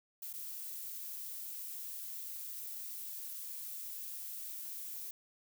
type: noise with dropouts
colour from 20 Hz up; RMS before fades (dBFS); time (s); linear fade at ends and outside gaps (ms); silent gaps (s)
violet; -44; 0.22-5.11; 5; 0.33-0.336
effects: none